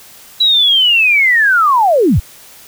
sine linear sweep, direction down, 3951 to 45.28 Hz, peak -7 dBFS, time 0.4-2.2 s, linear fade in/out 10 ms, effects white hiss -39 dBFS RMS until 2.67 s

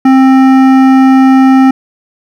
sine tone with hard clipping, 264.2 Hz, C4, 17 cents sharp, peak -4 dBFS, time 0.05-1.71 s, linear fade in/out 5 ms, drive 13 dB, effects none

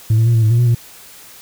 sine tone with pitch steps, 109.9 / 112.8 / 117.5 / 113.4 / 108.6 / 117.7 / 121.4 / 117.7 Hz, A2 / A2 / A#2 / A#2 / A2 / A#2 / B2 / A#2, -2 / +44 / +14 / -47 / -22 / +17 / -29 / +17 cents, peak -7 dBFS, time 0.1-0.748 s, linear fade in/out 5 ms, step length 81 ms, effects tanh soft clip ceiling -8 dBFS + white hiss -40 dBFS RMS until 1.41 s

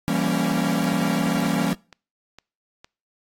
45% pulse chord, E diminished seventh, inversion none, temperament equal with one note detuned, 168.57 / 196 / 233.1 / 277.2 Hz, E3 / G3 / Bb3 / Db4, +39 / 0 / 0 / 0 cents, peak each -26 dBFS, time 0.08-1.73 s, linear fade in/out 0 ms
click train, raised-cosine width 0.2 ms, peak -25 dBFS, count 5, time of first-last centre 1.01-2.845 s, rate 2.18 Hz
effects noise-tail reverb RT60 0.4 s tail -25 dB re dry + AAC 48 kbps

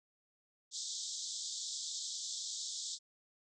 white band-pass noise, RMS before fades -42 dBFS, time 0.71-2.99 s, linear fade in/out 50 ms, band 3400 to 7800 Hz, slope 96 dB/octave, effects none

